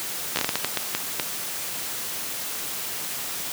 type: slowing click train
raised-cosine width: 0.2 ms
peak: -5 dBFS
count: 11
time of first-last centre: 0.36-1.198 s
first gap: 12 ms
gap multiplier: 1.4
effects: white hiss -31 dBFS RMS until 3.52 s + high-pass 100 Hz 12 dB/octave